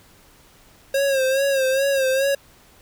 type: tone with vibrato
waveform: square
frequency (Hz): 539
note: C#5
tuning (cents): -49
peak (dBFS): -18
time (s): 0.94-2.35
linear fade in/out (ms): 5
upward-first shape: sine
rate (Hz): 2.4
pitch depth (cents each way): 59
effects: pink hiss -52 dBFS RMS until 2.81 s